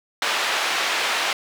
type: band-pass noise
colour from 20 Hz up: white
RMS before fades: -23 dBFS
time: 0.22-1.33 s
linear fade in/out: 2 ms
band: 590 to 3100 Hz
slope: 12 dB/octave
effects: none